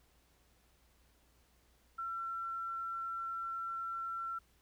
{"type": "tone", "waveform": "sine", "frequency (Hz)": 1352, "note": "E6", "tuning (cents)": 43, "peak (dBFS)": -37, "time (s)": [1.98, 4.39], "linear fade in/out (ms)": 10, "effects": ["added 60 Hz sine -70 dBFS peak until 4.61 s", "pink hiss -71 dBFS RMS until 4.61 s"]}